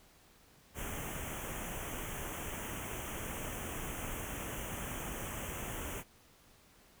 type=band-stop noise; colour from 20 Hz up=pink; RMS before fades=-41 dBFS; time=0.74-6.04 s; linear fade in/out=50 ms; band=3300 to 5900 Hz; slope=96 dB/octave; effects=pink hiss -63 dBFS RMS until 7 s